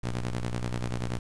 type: ring-modulated tone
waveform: sawtooth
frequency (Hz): 61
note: B1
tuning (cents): -21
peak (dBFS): -22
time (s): 0.03-1.19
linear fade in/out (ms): 5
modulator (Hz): 55.8
effects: resampled to 22050 Hz + 8-bit